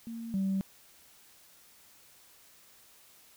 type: tone pair in turn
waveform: sine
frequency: 229.5 / 192.99 Hz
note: A#3 / G3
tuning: -27 / -27 cents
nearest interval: minor third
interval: 300 cents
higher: first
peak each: -37 / -26 dBFS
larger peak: second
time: 0.07-0.34 / 0.34-0.61 s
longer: neither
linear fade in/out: 0 ms
effects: tanh soft clip ceiling -24 dBFS + white hiss -59 dBFS RMS until 3.36 s